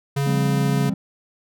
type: tone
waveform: square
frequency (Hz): 140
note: C#3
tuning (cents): +18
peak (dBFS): -20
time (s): 0.16-0.9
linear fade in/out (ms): 10
type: chord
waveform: triangle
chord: F suspended second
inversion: none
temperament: equal with one note detuned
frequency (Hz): 174.61 / 199.88 / 261.6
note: F3 / G3 / C4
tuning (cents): 0 / +34 / 0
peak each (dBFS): -25 / -22 / -25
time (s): 0.26-0.94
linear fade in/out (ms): 5
effects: none